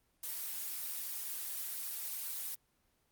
blue noise, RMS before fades -40 dBFS, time 0.23-2.55 s, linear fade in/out 5 ms, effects pink hiss -75 dBFS RMS until 3.11 s + Opus 24 kbps

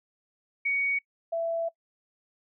sine tone pair in turn, 2240 / 666 Hz, C#7 / E5, +18 / +18 cents, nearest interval octave + major sixth, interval 2100 cents, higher first, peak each -24 / -26 dBFS, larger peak first, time 0.65-0.99 / 1.32-1.69 s, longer second, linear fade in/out 10 ms, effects noise-tail reverb RT60 0.1 s tail -22 dB re dry

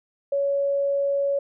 sine tone, 560 Hz, C#5, 18 cents sharp, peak -20 dBFS, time 0.32-1.39 s, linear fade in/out 5 ms, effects none

